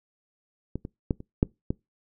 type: clicks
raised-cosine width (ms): 3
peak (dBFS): -18 / -22 / -11 / -27 / -6 / -13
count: 6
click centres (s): 0.756 / 0.851 / 1.108 / 1.204 / 1.429 / 1.705
effects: noise-tail reverb RT60 0.2 s tail -24 dB re dry